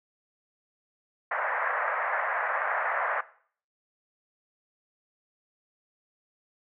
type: band-pass noise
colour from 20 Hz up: white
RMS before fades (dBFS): -29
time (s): 1.31-3.21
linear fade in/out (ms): 5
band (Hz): 550 to 1900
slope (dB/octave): 48
effects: noise-tail reverb RT60 0.5 s tail -17 dB re dry